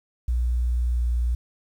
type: tone with pitch glide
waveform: sine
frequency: 60.4 to 59.78 Hz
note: B1 to A#1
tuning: -38 to +44 cents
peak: -20 dBFS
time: 0.28-1.35 s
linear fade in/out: 5 ms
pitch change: -18 cents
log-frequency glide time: 0.95-1.01 s
effects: 9-bit